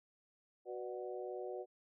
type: harmonic tone with a mistuned harmonic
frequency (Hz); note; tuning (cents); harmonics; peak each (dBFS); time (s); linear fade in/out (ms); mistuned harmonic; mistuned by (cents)
123.47; B2; 0; 3 / 4 / 5 / 6; -44 / -46 / -48 / -50; 0.65-1.66; 50; 5; -58
effects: none